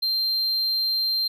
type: tone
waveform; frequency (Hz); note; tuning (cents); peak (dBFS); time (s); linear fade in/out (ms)
triangle; 4160; C8; -11; -20; 0.02-1.28; 10
effects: none